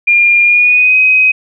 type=tone with pitch glide; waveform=sine; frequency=2407 to 2522 Hz; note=D7 to D#7; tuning=+42 to +23 cents; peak=-5 dBFS; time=0.07-1.32 s; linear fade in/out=10 ms; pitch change=+81 cents; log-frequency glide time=0.43-0.97 s; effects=none